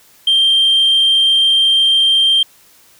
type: tone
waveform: sine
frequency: 3167 Hz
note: G7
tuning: 17 cents sharp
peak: -7 dBFS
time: 0.27-2.43 s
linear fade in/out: 5 ms
effects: tanh soft clip ceiling -6 dBFS + white hiss -48 dBFS RMS until 2.99 s